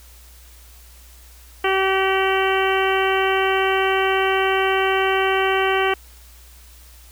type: harmonic tone with a mistuned harmonic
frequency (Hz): 383.6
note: G4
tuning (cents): -37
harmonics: 1 / 2 / 3 / 4 / 5 / 6 / 7 / 8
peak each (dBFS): -20 / -23 / -25 / -26 / -27 / -28 / -28 / -29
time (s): 1.64-5.94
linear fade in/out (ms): 5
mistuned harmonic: 7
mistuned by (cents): +33
effects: added 60 Hz sine -44 dBFS peak until 7.11 s + white hiss -49 dBFS RMS until 7.11 s